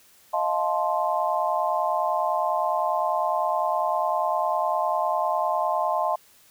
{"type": "chord", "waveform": "sine", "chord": "F dominant seventh", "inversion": "third", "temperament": "just", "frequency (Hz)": [628.6, 698.5, 873.1, 1047.7], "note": ["Eb5", "F5", "A5", "C6"], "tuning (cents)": [18, 0, -14, 2], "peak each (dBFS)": -27, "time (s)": [0.33, 6.16], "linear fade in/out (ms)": 10, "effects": ["white hiss -56 dBFS RMS until 6.5 s"]}